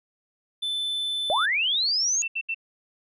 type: tone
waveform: triangle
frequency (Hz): 3520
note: A7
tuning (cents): 0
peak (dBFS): -24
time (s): 0.62-1.46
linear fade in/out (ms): 10
type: linear sweep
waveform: sine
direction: up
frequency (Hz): 552 to 6760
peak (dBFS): -21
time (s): 1.3-2.22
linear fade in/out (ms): 0
type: tone bursts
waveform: sine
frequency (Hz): 2682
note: E7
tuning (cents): +29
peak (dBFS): -25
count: 3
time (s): 2.22-2.546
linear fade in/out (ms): 10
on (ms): 60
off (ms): 73
effects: resampled to 32000 Hz